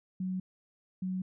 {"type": "tone pair in turn", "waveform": "sine", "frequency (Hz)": [185.8, 185.8], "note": ["F#3", "F#3"], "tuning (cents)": [7, 7], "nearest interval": "unison", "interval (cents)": 0, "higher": "neither", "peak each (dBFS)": [-31, -31], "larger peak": "neither", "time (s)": [[0.2, 0.4], [1.02, 1.22]], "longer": "neither", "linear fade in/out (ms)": 5, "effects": []}